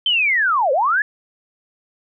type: linear two-way sweep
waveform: sine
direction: down then up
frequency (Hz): 3136 to 493.9 to 1751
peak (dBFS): -14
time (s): 0.06-1.02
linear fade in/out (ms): 2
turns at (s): 0.72
effects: none